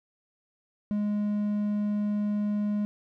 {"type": "tone", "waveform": "triangle", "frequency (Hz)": 207.7, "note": "G#3", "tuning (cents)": 0, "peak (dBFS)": -23, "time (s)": [0.91, 2.85], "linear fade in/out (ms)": 0, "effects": []}